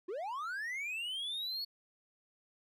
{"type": "linear sweep", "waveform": "triangle", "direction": "up", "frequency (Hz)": [331.9, 4435], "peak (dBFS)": -35, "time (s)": [0.08, 1.65], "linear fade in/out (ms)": 10, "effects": []}